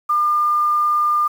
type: tone with quantisation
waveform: sine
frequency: 1203 Hz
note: D6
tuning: 41 cents sharp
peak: -14 dBFS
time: 0.09-1.28 s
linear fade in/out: 10 ms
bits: 7
effects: none